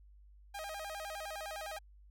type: tone with vibrato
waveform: sawtooth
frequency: 712 Hz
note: F5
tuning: 33 cents sharp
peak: -37 dBFS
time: 0.54-1.79 s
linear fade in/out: 10 ms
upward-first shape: square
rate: 9.8 Hz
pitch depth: 210 cents each way
effects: added 50 Hz sine -56 dBFS peak until 2.1 s